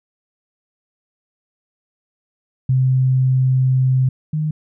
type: tone pair in turn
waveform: sine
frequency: 130 / 153.88 Hz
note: C3 / D#3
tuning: -11 / -19 cents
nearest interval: minor third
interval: 292 cents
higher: second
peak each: -12 / -17 dBFS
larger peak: first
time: 2.69-4.09 / 4.33-4.51 s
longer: first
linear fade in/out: 5 ms
effects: none